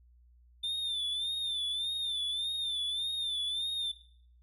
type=tone with vibrato; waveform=triangle; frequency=3569 Hz; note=A7; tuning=24 cents sharp; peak=-30 dBFS; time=0.63-3.92 s; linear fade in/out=10 ms; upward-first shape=sine; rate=1.7 Hz; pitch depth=74 cents each way; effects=noise-tail reverb RT60 0.6 s tail -17 dB re dry + added 60 Hz sine -58 dBFS peak until 4.42 s